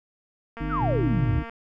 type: click train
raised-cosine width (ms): 0.5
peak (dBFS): -24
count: 214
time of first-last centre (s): 0.57-1.496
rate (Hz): 230
type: harmonic tone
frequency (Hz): 51.1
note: G#1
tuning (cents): -27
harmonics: 1 / 3 / 5 / 6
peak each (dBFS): -30 / -32 / -36 / -32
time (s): 0.6-1.43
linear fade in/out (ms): 10
type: exponential sweep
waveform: sine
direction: down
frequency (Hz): 1568 to 52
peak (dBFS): -24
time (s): 0.69-1.45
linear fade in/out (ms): 50
type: tone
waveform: triangle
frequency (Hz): 120.7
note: B2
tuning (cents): -39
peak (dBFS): -22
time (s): 0.81-1.39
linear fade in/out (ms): 0
effects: none